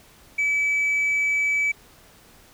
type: tone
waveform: sine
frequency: 2296 Hz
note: D7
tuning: 40 cents flat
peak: -17 dBFS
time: 0.38-1.72 s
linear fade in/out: 10 ms
effects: tanh soft clip ceiling -18 dBFS + pink hiss -52 dBFS RMS until 2.53 s